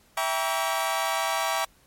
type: chord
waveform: sawtooth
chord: E diminished seventh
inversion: none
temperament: just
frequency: 659.3 / 791.1 / 949.3 / 1139.2 Hz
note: E5 / G5 / Bb5 / Db6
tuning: 0 / +16 / +31 / +47 cents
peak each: -26 / -26 / -27 / -26 dBFS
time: 0.17-1.65 s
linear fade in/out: 5 ms
effects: pink hiss -60 dBFS RMS until 1.86 s + MP3 64 kbps